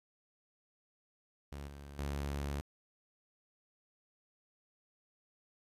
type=tone with level steps; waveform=sawtooth; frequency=70.9 Hz; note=C#2; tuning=40 cents sharp; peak=-39 / -44 / -32 dBFS; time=1.52-2.61 s; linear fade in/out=0 ms; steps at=1.68 / 1.99 s; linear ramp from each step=2 ms; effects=resampled to 32000 Hz + 12-bit